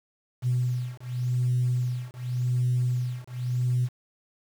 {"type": "beating tone pair", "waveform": "sine", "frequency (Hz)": [123.8, 124.68], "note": ["B2", "B2"], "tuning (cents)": [5, 17], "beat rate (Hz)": 0.88, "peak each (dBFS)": -26, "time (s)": [0.42, 3.89], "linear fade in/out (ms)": 50, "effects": ["tanh soft clip ceiling -17 dBFS", "8-bit"]}